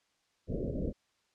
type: low-pass noise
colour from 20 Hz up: pink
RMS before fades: -34 dBFS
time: 0.47-0.93 s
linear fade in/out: 50 ms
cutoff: 610 Hz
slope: 96 dB/octave
effects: white hiss -74 dBFS RMS until 1.34 s + low-pass 6000 Hz 12 dB/octave